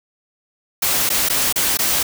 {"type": "noise with dropouts", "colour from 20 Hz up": "white", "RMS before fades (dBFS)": -18, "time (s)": [0.82, 2.03], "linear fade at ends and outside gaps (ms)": 5, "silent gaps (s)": [[1.092, 1.1], [1.288, 1.297], [1.526, 1.558], [1.773, 1.789]], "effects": []}